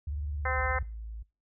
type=tone with vibrato; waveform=sine; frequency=73 Hz; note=D2; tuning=10 cents flat; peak=-31 dBFS; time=0.07-0.83 s; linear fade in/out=5 ms; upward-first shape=triangle; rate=19 Hz; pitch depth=190 cents each way
type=harmonic tone; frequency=257.9 Hz; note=C4; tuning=25 cents flat; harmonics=2 / 3 / 4 / 5 / 6 / 7 / 8; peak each=-36 / -36 / -36 / -36 / -36 / -36 / -36 dBFS; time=0.45-0.79 s; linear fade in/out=5 ms
type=tone; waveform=sine; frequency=55 Hz; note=A1; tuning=in tune; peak=-37 dBFS; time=0.57-1.23 s; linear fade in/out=10 ms
effects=noise-tail reverb RT60 0.3 s tail -24 dB re dry